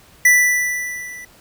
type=tone with level ramp; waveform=square; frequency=1975.5 Hz; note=B6; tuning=in tune; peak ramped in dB=-8 to -34 dBFS; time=0.25-1.25 s; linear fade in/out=5 ms; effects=pink hiss -49 dBFS RMS until 1.4 s